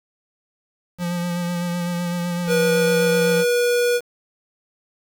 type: tone with vibrato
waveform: square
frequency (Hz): 174.61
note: F3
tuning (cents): 0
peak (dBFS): -22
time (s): 0.98-3.45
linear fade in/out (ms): 50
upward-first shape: sine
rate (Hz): 7.9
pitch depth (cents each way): 24
type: tone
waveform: square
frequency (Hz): 483.6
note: B4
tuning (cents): -36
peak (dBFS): -17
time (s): 2.47-4.01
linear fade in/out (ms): 50
effects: 7-bit